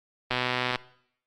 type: click train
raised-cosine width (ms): 0.3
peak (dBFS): -10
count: 57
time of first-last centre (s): 0.31-0.758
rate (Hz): 125
effects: noise-tail reverb RT60 0.7 s tail -20 dB re dry + Opus 24 kbps